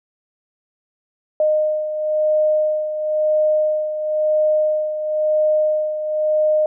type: beating tone pair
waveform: sine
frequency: 614 / 614.98 Hz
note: D#5 / D#5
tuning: -23 / -20 cents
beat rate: 0.98 Hz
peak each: -16 / -23 dBFS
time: 1.4-6.66 s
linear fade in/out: 2 ms
effects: none